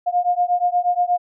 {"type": "beating tone pair", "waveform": "sine", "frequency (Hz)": [707, 715.4], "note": ["F5", "F5"], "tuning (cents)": [21, 41], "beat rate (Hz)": 8.4, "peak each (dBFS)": -19, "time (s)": [0.06, 1.18], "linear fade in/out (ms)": 20, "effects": []}